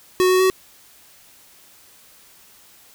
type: tone with pitch steps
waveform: square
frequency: 368.2 / 370.7 / 375.7 Hz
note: F#4 / F#4 / F#4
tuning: -8 / +3 / +26 cents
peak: -14 dBFS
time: 0.2-0.5 s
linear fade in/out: 0 ms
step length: 100 ms
effects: white hiss -50 dBFS RMS until 2.94 s